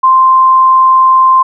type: tone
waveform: sine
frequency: 1045 Hz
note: C6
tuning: 2 cents flat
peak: -3 dBFS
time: 0.03-1.43 s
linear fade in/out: 10 ms
effects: none